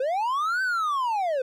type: linear two-way sweep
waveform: triangle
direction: up then down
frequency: 493.9 to 1555 to 493.9 Hz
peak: -21 dBFS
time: 0-1.42 s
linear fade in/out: 5 ms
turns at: 0.62 s
effects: none